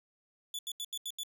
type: tone bursts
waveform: sawtooth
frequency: 3456 Hz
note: A7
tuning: 32 cents flat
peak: -33 dBFS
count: 6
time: 0.54-1.234 s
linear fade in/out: 2 ms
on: 49 ms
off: 80 ms
effects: none